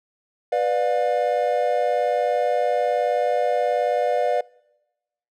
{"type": "chord", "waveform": "triangle", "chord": "B diminished", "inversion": "none", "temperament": "just", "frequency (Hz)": [493.9, 592.7, 711.2], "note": ["B4", "D5", "F5"], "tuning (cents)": [0, 16, 31], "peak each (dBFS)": -21, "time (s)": [0.52, 4.41], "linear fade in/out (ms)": 5, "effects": ["noise-tail reverb RT60 1.0 s tail -25 dB re dry"]}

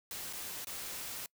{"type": "noise with dropouts", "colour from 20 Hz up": "white", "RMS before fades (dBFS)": -42, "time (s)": [0.11, 1.26], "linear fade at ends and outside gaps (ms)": 1, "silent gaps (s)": [[0.328, 0.333], [0.646, 0.67]], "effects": ["noise-tail reverb RT60 0.1 s tail -25 dB re dry"]}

